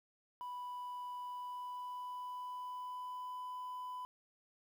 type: tone with pitch glide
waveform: sine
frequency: 987.8 to 999.9 Hz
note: B5 to B5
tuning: 0 to +21 cents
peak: -39 dBFS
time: 0.41-4.05 s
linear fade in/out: 0 ms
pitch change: +21 cents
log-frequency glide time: 1.21-3.35 s
effects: tanh soft clip ceiling -41 dBFS + 11-bit

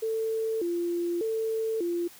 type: tone with vibrato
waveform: sine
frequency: 392 Hz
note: G4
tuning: in tune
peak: -26 dBFS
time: 0.02-2.08 s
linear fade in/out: 10 ms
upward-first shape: square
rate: 0.84 Hz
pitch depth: 220 cents each way
effects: white hiss -51 dBFS RMS until 2.19 s

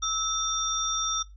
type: tone cluster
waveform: sine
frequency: 1308 / 3589 / 5710 Hz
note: E6 / A7 / F8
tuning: -14 / +34 / +37 cents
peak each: -30 dBFS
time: 0.02-1.23 s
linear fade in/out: 10 ms
effects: noise-tail reverb RT60 0.2 s tail -18 dB re dry + added 50 Hz sine -45 dBFS peak until 1.36 s

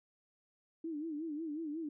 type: tone with vibrato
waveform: sine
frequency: 311.1 Hz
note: D#4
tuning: in tune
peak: -37 dBFS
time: 0.84-1.89 s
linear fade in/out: 5 ms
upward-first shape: sine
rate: 5.5 Hz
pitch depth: 120 cents each way
effects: none

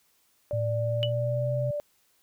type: tone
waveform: sine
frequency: 587.3 Hz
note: D5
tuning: in tune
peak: -28 dBFS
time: 0.51-1.8 s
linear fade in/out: 0 ms
type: tone with pitch glide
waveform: sine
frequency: 111 to 127.51 Hz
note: A2 to C3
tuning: +16 to -44 cents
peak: -27 dBFS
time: 0.53-1.71 s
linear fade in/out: 5 ms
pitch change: +240 cents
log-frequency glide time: 0.71-1.53 s
type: tone with exponential decay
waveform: sine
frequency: 2960 Hz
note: F#7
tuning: in tune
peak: -22 dBFS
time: 1.03-1.12 s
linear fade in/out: 0 ms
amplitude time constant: 18 ms
effects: white hiss -67 dBFS RMS until 2.22 s

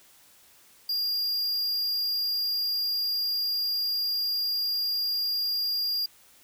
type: tone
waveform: square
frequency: 4810 Hz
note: D8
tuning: 41 cents sharp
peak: -26 dBFS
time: 0.89-6.06 s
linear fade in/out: 5 ms
effects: white hiss -57 dBFS RMS until 6.43 s

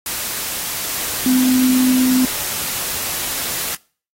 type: tone in noise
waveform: sine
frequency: 255.9 Hz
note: C4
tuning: 38 cents flat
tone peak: -12 dBFS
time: 1.26-2.25 s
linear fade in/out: 2 ms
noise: white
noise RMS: -23 dBFS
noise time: 0.06-3.75 s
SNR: +8 dB
effects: noise-tail reverb RT60 0.4 s tail -23 dB re dry + AAC 48 kbps

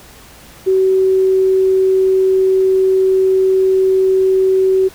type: tone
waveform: sine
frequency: 379.2 Hz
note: F#4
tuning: 43 cents sharp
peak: -9 dBFS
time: 0.66-4.89 s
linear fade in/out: 20 ms
effects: pink hiss -40 dBFS RMS until 4.94 s

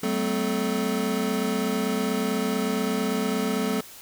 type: tone cluster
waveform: square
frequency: 191.2 / 220 / 255.9 / 435.6 Hz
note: G3 / A3 / C4 / A4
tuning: -43 / 0 / -38 / -17 cents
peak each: -30 dBFS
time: 0.03-3.81 s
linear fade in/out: 5 ms
effects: white hiss -45 dBFS RMS until 4.01 s

